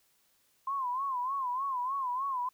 sine tone with vibrato, 1043 Hz, C6, 6 cents flat, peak -30 dBFS, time 0.67-2.49 s, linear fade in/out 5 ms, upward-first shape sine, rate 3.3 Hz, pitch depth 120 cents each way, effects white hiss -70 dBFS RMS until 2.53 s

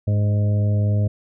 harmonic tone with a mistuned harmonic, 103.83 Hz, G#2, in tune, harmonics 1 / 2 / 3 / 4 / 5 / 6, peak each -16 / -28 / -37 / -38 / -35 / -34 dBFS, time 0.07-1.08 s, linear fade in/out 10 ms, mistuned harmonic 3, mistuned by -37 cents, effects none

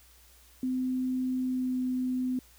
sine tone with pitch glide, 256.3 to 254.2 Hz, C4 to C4, -36 to -50 cents, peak -27 dBFS, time 0.63-2.39 s, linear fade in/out 2 ms, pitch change -14 cents, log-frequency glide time 1.4-1.79 s, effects added 60 Hz sine -59 dBFS peak until 2.58 s + white hiss -59 dBFS RMS until 2.58 s

